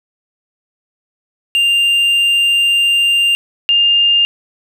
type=tone pair in turn; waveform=triangle / sine; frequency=2794 / 2808 Hz; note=F7 / F7; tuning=0 / +9 cents; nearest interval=unison; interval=9 cents; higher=second; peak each=-8 dBFS; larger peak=neither; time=1.55-3.35 / 3.69-4.25 s; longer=first; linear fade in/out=0 ms; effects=none